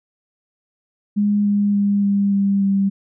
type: tone with pitch steps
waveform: sine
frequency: 205.8 / 203.9 / 202 / 200.2 / 198.33 / 196.51 Hz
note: G#3 / G#3 / G#3 / G3 / G3 / G3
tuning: -16 / -32 / -48 / +37 / +20 / +5 cents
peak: -14 dBFS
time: 1.16-2.9 s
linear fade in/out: 20 ms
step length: 290 ms
effects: none